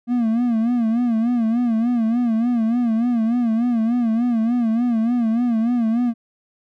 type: tone with vibrato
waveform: triangle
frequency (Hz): 233.1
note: A#3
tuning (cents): 0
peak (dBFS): -14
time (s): 0.07-6.14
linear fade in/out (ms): 50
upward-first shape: sine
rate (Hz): 3.4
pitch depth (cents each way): 98
effects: none